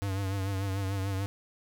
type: tone with vibrato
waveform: square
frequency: 97.3 Hz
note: G2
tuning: 12 cents flat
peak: -30 dBFS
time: 0.02-1.26 s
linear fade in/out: 0 ms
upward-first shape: triangle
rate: 6.8 Hz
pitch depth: 62 cents each way
effects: none